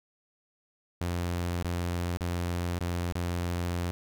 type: tone with dropouts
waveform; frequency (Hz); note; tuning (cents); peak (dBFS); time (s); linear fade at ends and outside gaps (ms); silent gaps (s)
sawtooth; 87.31; F2; 0; -25; 1.01-3.91; 0; 1.626-1.646 / 2.171-2.208 / 2.789-2.807 / 3.123-3.154
effects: none